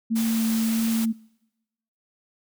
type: tone with vibrato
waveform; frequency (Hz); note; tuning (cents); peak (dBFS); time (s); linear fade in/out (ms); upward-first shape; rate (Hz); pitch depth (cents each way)
sine; 225.3; A3; +41; -20; 0.1-1.13; 20; sine; 1.6; 8
type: noise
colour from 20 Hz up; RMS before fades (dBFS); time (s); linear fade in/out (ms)
white; -33; 0.15-1.06; 20
effects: noise-tail reverb RT60 1.0 s tail -25 dB re dry